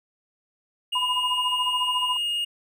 triangle tone, 2851 Hz, F7, 35 cents sharp, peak -22 dBFS, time 0.92-2.45 s, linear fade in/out 10 ms
sine tone with tremolo, 1002 Hz, B5, 25 cents sharp, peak -22 dBFS, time 0.95-2.17 s, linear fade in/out 5 ms, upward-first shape sine, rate 14 Hz, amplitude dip 85%
effects none

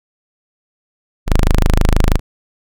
sawtooth tone, 26.23 Hz, G#0, 18 cents sharp, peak -5 dBFS, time 1.26-2.2 s, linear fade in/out 50 ms, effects none

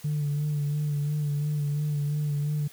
sine tone with vibrato, 147.2 Hz, D3, 4 cents sharp, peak -23 dBFS, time 0.04-2.68 s, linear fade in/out 10 ms, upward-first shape sine, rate 2.9 Hz, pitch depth 35 cents each way, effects tanh soft clip ceiling -22 dBFS + white hiss -51 dBFS RMS until 2.72 s

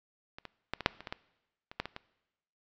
clicks, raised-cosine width 0.3 ms, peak -28 / -26 / -16 / -21 / -6 / -28 / -23 / -19 / -29 / -15 / -22 / -24 dBFS, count 12, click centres 0.385 / 0.453 / 0.736 / 0.807 / 0.861 / 1.006 / 1.072 / 1.125 / 1.715 / 1.8 / 1.856 / 1.964 s, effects noise-tail reverb RT60 1.0 s tail -21 dB re dry + resampled to 16000 Hz

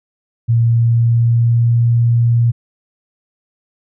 sine tone with pitch glide, 116.3 to 117.86 Hz, A#2 to A#2, -4 to +19 cents, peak -9 dBFS, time 0.48-2.52 s, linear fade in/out 20 ms, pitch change +23 cents, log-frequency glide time 0.6-1.84 s, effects none

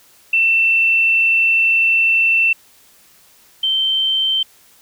sine tone pair in turn, 2682 / 3114 Hz, E7 / G7, +29 / -12 cents, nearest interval minor third, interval 259 cents, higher second, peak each -11 / -14 dBFS, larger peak first, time 0.33-2.53 / 3.63-4.43 s, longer first, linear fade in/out 5 ms, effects white hiss -50 dBFS RMS until 4.81 s

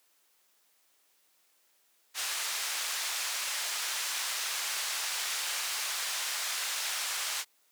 white band-pass noise, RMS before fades -34 dBFS, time 2.14-7.45 s, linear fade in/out 50 ms, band 940 to 7500 Hz, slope 12 dB/octave, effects white hiss -69 dBFS RMS until 7.71 s + high-pass 300 Hz 12 dB/octave

